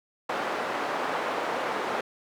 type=band-pass noise; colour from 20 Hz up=white; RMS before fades=-30 dBFS; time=0.29-2.01 s; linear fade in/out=5 ms; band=350 to 1100 Hz; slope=12 dB/octave; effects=none